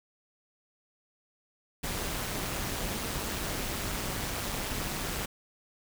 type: noise with amplitude modulation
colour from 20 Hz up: pink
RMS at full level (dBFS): -31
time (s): 1.83-5.26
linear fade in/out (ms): 10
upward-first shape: sine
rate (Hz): 204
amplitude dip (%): 65
effects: none